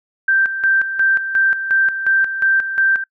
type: tone with tremolo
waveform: sine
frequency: 1568 Hz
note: G6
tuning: in tune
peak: -11 dBFS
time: 0.28-3.04 s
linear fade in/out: 5 ms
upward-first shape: square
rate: 2.8 Hz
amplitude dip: 65%
effects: noise-tail reverb RT60 0.1 s tail -24 dB re dry